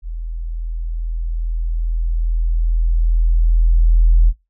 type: tone with level ramp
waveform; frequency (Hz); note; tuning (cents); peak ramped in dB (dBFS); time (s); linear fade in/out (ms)
sine; 41.2; E1; 0; -23 to -6; 0.02-4.33; 50
effects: noise-tail reverb RT60 0.2 s tail -20 dB re dry + tanh soft clip ceiling -2 dBFS